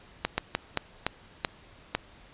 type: slowing click train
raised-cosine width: 0.3 ms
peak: -9 dBFS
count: 7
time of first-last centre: 0.25-1.95 s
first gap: 130 ms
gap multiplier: 1.31
effects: pink hiss -54 dBFS RMS until 2.33 s + resampled to 8000 Hz